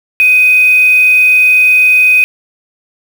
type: tone with quantisation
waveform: sine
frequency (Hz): 2506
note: D#7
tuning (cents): +12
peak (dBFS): -4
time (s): 0.2-2.24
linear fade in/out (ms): 0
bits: 4
effects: none